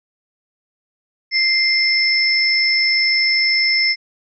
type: tone pair together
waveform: sine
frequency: 2093 / 5274 Hz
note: C7 / E8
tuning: 0 / 0 cents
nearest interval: octave + major third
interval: 1600 cents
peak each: -16 dBFS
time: 1.31-3.96 s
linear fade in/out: 50 ms
effects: none